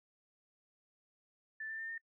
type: tone with pitch steps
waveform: sine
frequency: 1760 / 1780.5 / 1801.1 / 1822.1 Hz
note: A6 / A6 / A6 / A#6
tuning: 0 / +20 / +40 / -40 cents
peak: -40 dBFS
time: 1.6-1.98 s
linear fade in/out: 5 ms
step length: 95 ms
effects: noise-tail reverb RT60 0.1 s tail -24 dB re dry